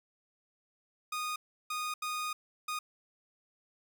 sawtooth tone bursts at uneven times, 1235 Hz, D#6, 13 cents flat, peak -30 dBFS, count 4, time 1.12-1.36 / 1.7-1.94 / 2.02-2.33 / 2.68-2.79 s, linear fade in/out 5 ms, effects none

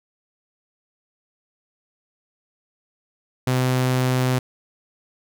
sawtooth tone, 127.9 Hz, C3, 39 cents flat, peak -14 dBFS, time 3.47-4.39 s, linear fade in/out 5 ms, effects none

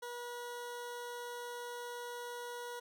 20% pulse tone, 482.9 Hz, B4, 39 cents flat, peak -37 dBFS, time 0.02-2.8 s, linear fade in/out 10 ms, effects none

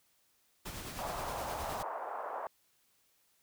pink noise with tremolo, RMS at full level -42 dBFS, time 0.65-1.83 s, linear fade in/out 10 ms, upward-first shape sine, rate 9.6 Hz, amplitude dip 35%
pink band-pass noise, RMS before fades -40 dBFS, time 0.99-2.47 s, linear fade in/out 0 ms, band 630 to 1100 Hz, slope 24 dB/octave
effects white hiss -72 dBFS RMS until 3.42 s

